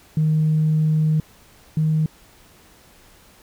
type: tone pair in turn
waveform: sine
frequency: 155.56 / 156.31 Hz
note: D#3 / D#3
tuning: 0 / +8 cents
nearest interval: unison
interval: 8 cents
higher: second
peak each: -14 / -15 dBFS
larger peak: first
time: 0.17-1.2 / 1.77-2.06 s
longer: first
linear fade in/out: 2 ms
effects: tanh soft clip ceiling -11 dBFS + pink hiss -51 dBFS RMS until 3.42 s